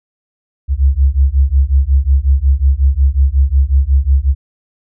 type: beating tone pair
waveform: sine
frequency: 65.6 / 71.1 Hz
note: C2 / C#2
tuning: +5 / +45 cents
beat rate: 5.5 Hz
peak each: -11 dBFS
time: 0.68-4.35 s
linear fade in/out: 50 ms
effects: none